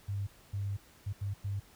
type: tone bursts at uneven times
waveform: sine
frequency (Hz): 99.9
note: G2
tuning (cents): +33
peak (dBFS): -32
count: 5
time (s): 0.08-0.27 / 0.53-0.77 / 1.06-1.13 / 1.21-1.34 / 1.44-1.6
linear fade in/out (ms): 10
effects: pink hiss -60 dBFS RMS until 1.75 s